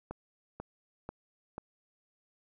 click train, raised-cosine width 1 ms, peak -25 dBFS, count 4, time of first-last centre 0.11-1.581 s, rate 2.04 Hz, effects none

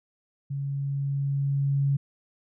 sine tone with level ramp, 139.4 Hz, C#3, 10 cents sharp, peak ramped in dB -28 to -20 dBFS, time 0.5-1.97 s, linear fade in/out 10 ms, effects none

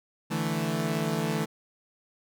sawtooth chord, D suspended second, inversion none, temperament equal, 146.83 / 164.81 / 220 Hz, D3 / E3 / A3, 0 / 0 / 0 cents, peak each -29 / -26 / -27 dBFS, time 0.3-1.46 s, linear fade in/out 20 ms, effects none

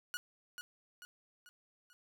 sawtooth tone with echo, 1454 Hz, F#6, 31 cents flat, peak -34 dBFS, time 0.14-0.17 s, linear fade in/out 0 ms, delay 440 ms, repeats 4, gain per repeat -6 dB, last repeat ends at 1.93 s, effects none

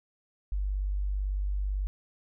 sine tone, 49 Hz, G1, in tune, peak -27 dBFS, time 0.52-1.87 s, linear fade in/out 0 ms, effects none

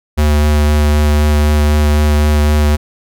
square tone with vibrato, 74.7 Hz, D2, 30 cents sharp, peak -9 dBFS, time 0.17-2.77 s, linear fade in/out 20 ms, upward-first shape sine, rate 3.9 Hz, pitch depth 13 cents each way, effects none

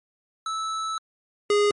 square tone pair in turn, 1310 / 412.6 Hz, E6 / G#4, -11 / -11 cents, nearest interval octave + minor sixth, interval 2000 cents, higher first, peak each -27 / -18 dBFS, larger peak second, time 0.46-0.98 / 1.5-1.71 s, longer first, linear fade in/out 2 ms, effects low-pass 8000 Hz 12 dB/octave + MP3 48 kbps

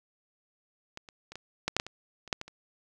clicks, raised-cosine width 0.2 ms, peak -23 / -30 / -27 / -23 / -11 / -8 / -10 / -24 / -29 / -9 / -20 / -30 dBFS, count 12, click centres 0.974 / 1.088 / 1.32 / 1.356 / 1.68 / 1.766 / 1.799 / 1.866 / 2.277 / 2.328 / 2.414 / 2.48 s, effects none

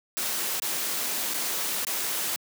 white noise with dropouts, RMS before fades -29 dBFS, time 0.17-2.36 s, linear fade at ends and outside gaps 0 ms, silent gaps 0.598-0.621 / 1.337-1.343 / 1.848-1.869 s, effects high-pass 200 Hz 12 dB/octave

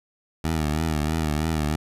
15% pulse tone with vibrato, 77.78 Hz, D#2, in tune, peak -16 dBFS, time 0.44-1.76 s, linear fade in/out 5 ms, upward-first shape triangle, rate 3.1 Hz, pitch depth 96 cents each way, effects resampled to 32000 Hz

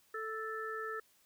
harmonic tone, 440 Hz, A4, in tune, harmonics 1 / 3 / 4, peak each -42 / -41 / -43 dBFS, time 0.14-1 s, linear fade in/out 5 ms, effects white hiss -69 dBFS RMS until 1.25 s

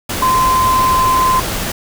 sine tone in noise, 1034 Hz, C6, 21 cents flat, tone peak -10 dBFS, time 0.22-1.4 s, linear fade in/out 5 ms, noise pink, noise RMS -20 dBFS, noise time 0.09-1.72 s, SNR +7 dB, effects none

